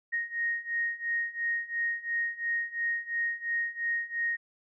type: beating tone pair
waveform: sine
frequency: 1864.7 / 1867.6 Hz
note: A#6 / A#6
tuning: 0 / +3 cents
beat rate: 2.9 Hz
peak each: -33 / -31 dBFS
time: 0.12-4.37 s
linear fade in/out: 20 ms
effects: none